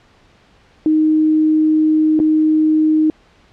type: tone with dropouts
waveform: sine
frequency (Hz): 311.1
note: D#4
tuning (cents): 0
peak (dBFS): -10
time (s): 0.86-3.1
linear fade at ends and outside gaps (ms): 1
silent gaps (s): 2.192-2.2
effects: pink hiss -51 dBFS RMS until 3.52 s + low-pass 4000 Hz 12 dB/octave